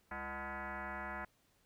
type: tone with frequency modulation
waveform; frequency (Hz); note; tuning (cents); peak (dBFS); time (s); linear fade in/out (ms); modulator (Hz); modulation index
sine; 339.1; E4; +49; -40; 0.11-1.25; 5; 271; 6.1
effects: pink hiss -73 dBFS RMS until 1.65 s